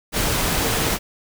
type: tone in noise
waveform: sine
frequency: 455.4 Hz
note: A#4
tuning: 40 cents flat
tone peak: -30 dBFS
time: 0.6-0.96 s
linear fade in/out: 50 ms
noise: pink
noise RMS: -21 dBFS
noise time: 0.12-0.99 s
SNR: -12 dB
effects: none